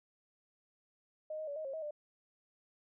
sine tone with pitch steps, 619 / 625 / 572 / 626 / 542 / 637 / 596 Hz, D#5 / D#5 / D5 / D#5 / C#5 / D#5 / D5, -9 / +8 / -46 / +10 / -39 / +41 / +25 cents, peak -38 dBFS, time 1.3-1.909 s, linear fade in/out 5 ms, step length 87 ms, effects none

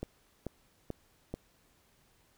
click train, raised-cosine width 2 ms, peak -23 dBFS, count 4, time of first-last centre 0.03-1.34 s, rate 2.29 Hz, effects pink hiss -68 dBFS RMS until 2.37 s

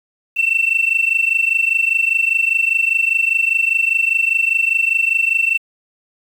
sine tone pair together, 2675 / 2700 Hz, E7 / E7, +25 / +41 cents, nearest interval unison, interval 16 cents, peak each -15 dBFS, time 0.36-5.58 s, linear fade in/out 20 ms, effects tanh soft clip ceiling -8 dBFS + 7-bit

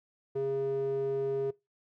square tone with band-pass filter, 136.1 Hz, C#3, 31 cents flat, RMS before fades -32 dBFS, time 0.35-1.51 s, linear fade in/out 10 ms, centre 410 Hz, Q 4, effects noise-tail reverb RT60 0.2 s tail -21 dB re dry

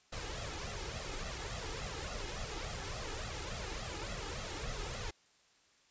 pink noise with flanger, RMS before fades -41 dBFS, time 0.12-5.11 s, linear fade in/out 10 ms, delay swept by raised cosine 1.5 to 2.43 ms, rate 3.5 Hz, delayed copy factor +0.7, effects white hiss -68 dBFS RMS until 5.9 s + resampled to 16000 Hz

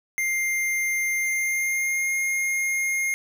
square tone with pitch glide, 2100 to 2133 Hz, C7 to C7, +6 to +33 cents, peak -23 dBFS, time 0.18-3.14 s, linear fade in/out 0 ms, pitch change +27 cents, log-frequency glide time 1.21-2.12 s, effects none

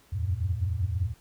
sine tone cluster, 79.5 / 89.3 / 94.9 / 112.7 Hz, D#2 / F2 / F#2 / A2, +38 / +39 / +44 / +42 cents, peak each -32 / -28 / -33 / -32 dBFS, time 0.12-1.14 s, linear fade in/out 20 ms, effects tanh soft clip ceiling -15 dBFS + pink hiss -60 dBFS RMS until 1.2 s

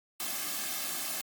white noise with comb filter, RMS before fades -35 dBFS, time 0.2-1.21 s, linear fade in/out 0 ms, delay 2.1 ms, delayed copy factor -0.8, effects high-pass 200 Hz 12 dB/octave + Opus 48 kbps

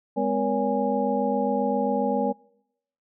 sine tone cluster, 206.6 / 253.9 / 475.2 / 563 / 824 Hz, G#3 / B3 / A#4 / C#5 / G#5, -9 / +48 / +33 / +27 / -14 cents, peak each -28 dBFS, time 0.16-2.33 s, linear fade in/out 20 ms, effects noise-tail reverb RT60 0.8 s tail -25 dB re dry

